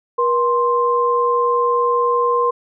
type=tone pair together; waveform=sine; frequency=479.8 / 1048.3 Hz; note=A#4 / C6; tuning=+50 / +3 cents; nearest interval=octave + major second; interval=1353 cents; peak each=-17 / -16 dBFS; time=0.18-2.51 s; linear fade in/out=10 ms; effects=none